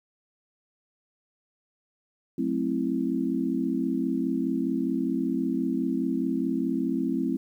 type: chord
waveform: sine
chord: F# half-diminished seventh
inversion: none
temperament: equal with one note detuned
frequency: 185 / 220 / 264.5 / 329.6 Hz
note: F#3 / A3 / C4 / E4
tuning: 0 / 0 / +19 / 0 cents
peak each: -33 / -31 / -27 / -30 dBFS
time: 2.38-7.37 s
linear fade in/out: 5 ms
effects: 10-bit